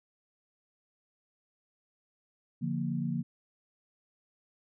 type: chord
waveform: sine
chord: Bb major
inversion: first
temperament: just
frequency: 145.68 / 174.81 / 233.1 Hz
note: D3 / F3 / Bb3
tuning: -14 / +2 / 0 cents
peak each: -34 dBFS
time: 2.61-3.23 s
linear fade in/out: 20 ms
effects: none